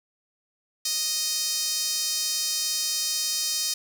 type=tone with high-pass filter; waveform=sawtooth; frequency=622.3 Hz; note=D#5; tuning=in tune; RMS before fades=-27 dBFS; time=0.85-3.74 s; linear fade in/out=5 ms; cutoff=5200 Hz; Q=2.3; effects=none